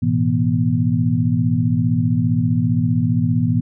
sine tone cluster, 107.3 / 122.5 / 164.7 / 242.4 Hz, A2 / B2 / E3 / B3, -43 / -14 / -1 / -32 cents, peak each -20 dBFS, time 0.02-3.61 s, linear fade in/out 10 ms, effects none

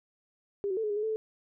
sine tone with pitch steps, 402 / 374.8 / 445.6 / 423.4 / 409.2 / 422.8 / 440.1 / 436.7 Hz, G4 / F#4 / A4 / G#4 / G#4 / G#4 / A4 / A4, +44 / +22 / +22 / +33 / -26 / +31 / 0 / -13 cents, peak -28 dBFS, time 0.64-1.16 s, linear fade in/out 0 ms, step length 65 ms, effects none

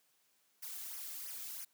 blue noise with flanger, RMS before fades -45 dBFS, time 0.62-1.65 s, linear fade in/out 10 ms, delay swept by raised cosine 0.24 to 2.14 ms, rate 3 Hz, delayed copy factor -0.8, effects white hiss -74 dBFS RMS until 1.73 s + high-pass 150 Hz 12 dB/octave

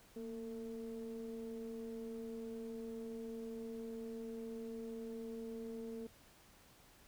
triangle ring-modulated tone, 110 Hz, A2, in tune, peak -38 dBFS, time 0.16-6.07 s, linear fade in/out 5 ms, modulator 341 Hz, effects pink hiss -64 dBFS RMS until 7.07 s

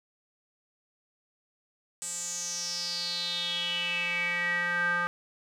square tone with band-pass filter sweep, 174.61 Hz, F3, in tune, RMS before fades -31 dBFS, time 2.02-5.07 s, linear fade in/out 0 ms, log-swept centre 8000 to 1400 Hz, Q 7, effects none

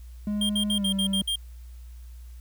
triangle tone with pitch glide, 207.7 to 194.91 Hz, G#3 to G3, 0 to -10 cents, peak -23 dBFS, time 0.27-1.22 s, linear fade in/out 2 ms, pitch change -110 cents, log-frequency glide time 0.75-0.86 s
square tone bursts, 3202 Hz, G7, 36 cents sharp, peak -25 dBFS, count 7, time 0.41-1.358 s, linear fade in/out 5 ms, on 84 ms, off 60 ms
effects added 60 Hz sine -40 dBFS peak until 2.4 s + white hiss -61 dBFS RMS until 2.4 s

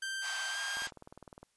sawtooth tone with pitch glide, 1568 to 1607.4 Hz, G6 to G6, 0 to +43 cents, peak -32 dBFS, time 0.02-0.87 s, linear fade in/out 5 ms, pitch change +43 cents, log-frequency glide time 0.5-0.58 s
pink band-pass noise, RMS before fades -43 dBFS, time 0.21-0.91 s, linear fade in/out 50 ms, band 700 to 7900 Hz, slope 48 dB/octave
click train, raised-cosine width 1 ms, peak -35 dBFS, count 14, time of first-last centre 0.77-1.43 s, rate 19.7 Hz
effects white hiss -75 dBFS RMS until 1.56 s + resampled to 24000 Hz

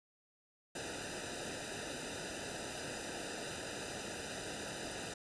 pink noise with comb filter, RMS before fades -43 dBFS, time 0.75-5.14 s, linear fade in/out 5 ms, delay 0.91 ms, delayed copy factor -0.95, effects resampled to 22050 Hz

